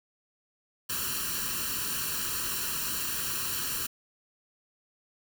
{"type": "noise with comb filter", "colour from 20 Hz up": "white", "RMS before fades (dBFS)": -32, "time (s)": [0.89, 3.87], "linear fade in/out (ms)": 10, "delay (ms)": 0.7, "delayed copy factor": 0.85, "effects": []}